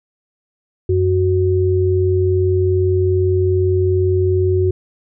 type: tone pair together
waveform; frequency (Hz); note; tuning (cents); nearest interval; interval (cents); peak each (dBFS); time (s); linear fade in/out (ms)
sine; 92.5 / 370; F#2 / F#4; 0 / 0; 2 octaves; 2400; -15; 0.89-4.71; 5
effects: none